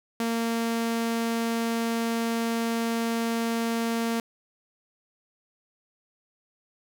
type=tone; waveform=sawtooth; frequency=230 Hz; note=A#3; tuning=23 cents flat; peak=-21 dBFS; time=0.2-4.2 s; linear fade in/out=2 ms; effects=none